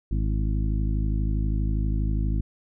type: harmonic tone with a mistuned harmonic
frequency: 52.4 Hz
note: G#1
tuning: 16 cents sharp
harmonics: 1 / 2 / 3 / 4 / 5 / 6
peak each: -23 / -29 / -33 / -35 / -37 / -39 dBFS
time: 0.11-2.41 s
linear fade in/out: 5 ms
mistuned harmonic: 6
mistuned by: +62 cents
effects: none